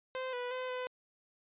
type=tone with pitch steps; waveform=sawtooth; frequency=517 / 492.2 / 510 / 504 Hz; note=C5 / B4 / C5 / B4; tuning=-21 / -6 / -44 / +35 cents; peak=-32 dBFS; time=0.15-0.87 s; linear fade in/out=0 ms; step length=180 ms; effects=resampled to 8000 Hz